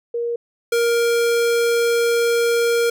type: tone pair in turn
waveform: sine / square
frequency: 471.4 / 468.8 Hz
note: A#4 / A#4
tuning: +19 / +10 cents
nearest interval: unison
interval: 9 cents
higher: first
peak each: -20 / -16 dBFS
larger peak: second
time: 0.14-0.36 / 0.72-2.9 s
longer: second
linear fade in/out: 5 ms
effects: none